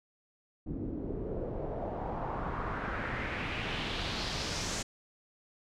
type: noise with low-pass filter sweep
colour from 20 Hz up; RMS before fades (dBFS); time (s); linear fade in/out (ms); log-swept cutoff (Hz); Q
pink; -36; 0.66-4.83; 10; 270 to 7000; 2.3
effects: none